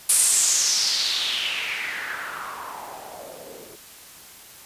blue noise with low-pass filter sweep, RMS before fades -25 dBFS, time 0.09-3.76 s, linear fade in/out 5 ms, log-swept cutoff 10000 to 390 Hz, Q 3.9, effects white hiss -45 dBFS RMS until 4.65 s + resampled to 32000 Hz

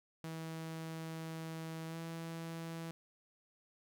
sawtooth tone with pitch glide, 161.8 to 164.91 Hz, E3 to E3, -32 to +1 cents, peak -38 dBFS, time 0.24-2.91 s, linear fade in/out 0 ms, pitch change +33 cents, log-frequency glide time 1.87-1.97 s, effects none

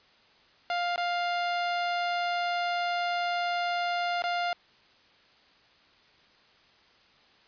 sawtooth tone with dropouts, 701 Hz, F5, 6 cents sharp, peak -23 dBFS, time 0.7-4.53 s, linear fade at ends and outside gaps 1 ms, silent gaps 0.96-0.978 / 4.221-4.239 s, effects white hiss -60 dBFS RMS until 7.47 s + resampled to 11025 Hz

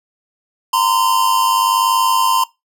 square tone pair together, 928 / 1029 Hz, A#5 / C6, -8 / -29 cents, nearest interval major second, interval 179 cents, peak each -18 / -15 dBFS, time 0.73-2.44 s, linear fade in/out 5 ms, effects noise-tail reverb RT60 0.2 s tail -20 dB re dry

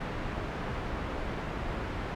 pink low-pass noise, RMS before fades -35 dBFS, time 0-2.15 s, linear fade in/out 10 ms, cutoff 1900 Hz, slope 12 dB/octave, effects none

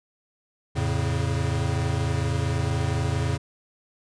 square chord, F augmented, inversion none, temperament equal with one note detuned, 85.66 / 110 / 138.59 Hz, F2 / A2 / C#3, -33 / 0 / 0 cents, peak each -28 dBFS, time 0.75-3.38 s, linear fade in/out 20 ms, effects resampled to 22050 Hz

